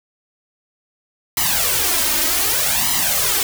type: noise with flanger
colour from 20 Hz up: white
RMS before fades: -18 dBFS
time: 1.37-3.43 s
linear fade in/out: 2 ms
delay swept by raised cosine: 0.98 to 3.28 ms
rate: 0.65 Hz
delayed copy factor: +0.85
effects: none

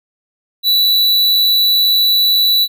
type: tone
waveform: square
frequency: 3951 Hz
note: B7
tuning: in tune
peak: -10 dBFS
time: 0.63-2.68 s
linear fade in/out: 50 ms
effects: none

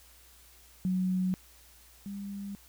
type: tone pair in turn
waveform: sine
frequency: 185 / 199.8 Hz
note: F#3 / G3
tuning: 0 / +33 cents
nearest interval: minor second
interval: 133 cents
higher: second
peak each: -26 / -36 dBFS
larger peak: first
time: 0.85-1.34 / 2.06-2.55 s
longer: neither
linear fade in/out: 0 ms
effects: added 60 Hz sine -60 dBFS peak until 2.68 s + white hiss -58 dBFS RMS until 2.68 s

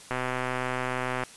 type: click train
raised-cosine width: 0.5 ms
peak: -14 dBFS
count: 144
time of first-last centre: 0.11-1.236 s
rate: 127 Hz
effects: white hiss -48 dBFS RMS until 1.36 s + resampled to 24000 Hz

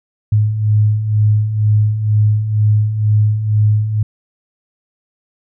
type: beating tone pair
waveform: sine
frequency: 104.7 / 106.8 Hz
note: G#2 / G#2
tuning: +15 / +49 cents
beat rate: 2.1 Hz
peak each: -18 / -11 dBFS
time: 0.32-4.03 s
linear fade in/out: 5 ms
effects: none

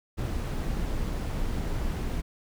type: noise with amplitude modulation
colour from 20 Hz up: brown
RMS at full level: -28 dBFS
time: 0.17-2.22 s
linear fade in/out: 20 ms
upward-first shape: sine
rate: 259 Hz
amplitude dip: 35%
effects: none

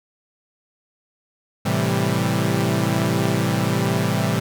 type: chord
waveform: sawtooth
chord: A minor seventh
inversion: none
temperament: equal with one note detuned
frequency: 110 / 131.19 / 164.81 / 196 Hz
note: A2 / C3 / E3 / G3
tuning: 0 / +5 / 0 / 0 cents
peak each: -20 dBFS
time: 1.65-4.4 s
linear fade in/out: 10 ms
effects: none

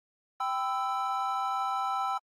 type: chord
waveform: triangle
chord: E minor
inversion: first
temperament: equal with one note detuned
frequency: 784 / 1006.2 / 1318.5 Hz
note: G5 / B5 / E6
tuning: 0 / +32 / 0 cents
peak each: -30 / -33 / -30 dBFS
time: 0.4-2.18 s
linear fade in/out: 5 ms
effects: AAC 48 kbps

